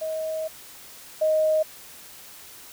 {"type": "tone pair in turn", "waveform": "sine", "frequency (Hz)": [633, 624.6], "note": ["D#5", "D#5"], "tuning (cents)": [30, 7], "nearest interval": "unison", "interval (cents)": 23, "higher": "first", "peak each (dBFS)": [-26, -18], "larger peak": "second", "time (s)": [[0.01, 0.48], [1.21, 1.63]], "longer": "first", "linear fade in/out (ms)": 10, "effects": ["white hiss -45 dBFS RMS until 2.72 s"]}